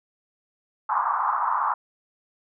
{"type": "band-pass noise", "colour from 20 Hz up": "white", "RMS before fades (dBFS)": -24, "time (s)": [0.89, 1.74], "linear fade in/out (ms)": 5, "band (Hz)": [870, 1200], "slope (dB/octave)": 48, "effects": []}